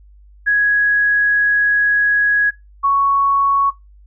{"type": "tone pair in turn", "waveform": "sine", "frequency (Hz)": [1666, 1111.9], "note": ["G#6", "C#6"], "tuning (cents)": [5, 5], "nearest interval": "perfect fifth", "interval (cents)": 700, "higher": "first", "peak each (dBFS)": -11, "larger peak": "neither", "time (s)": [[0.46, 2.51], [2.83, 3.71]], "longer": "first", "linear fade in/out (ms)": 20, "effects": ["noise-tail reverb RT60 0.2 s tail -20 dB re dry", "added 50 Hz sine -42 dBFS peak until 4.06 s"]}